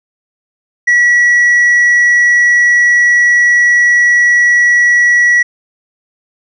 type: tone with tanh clipping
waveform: sine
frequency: 1935 Hz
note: B6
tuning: 36 cents flat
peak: -6 dBFS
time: 0.87-5.43 s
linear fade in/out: 10 ms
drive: 2 dB
effects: none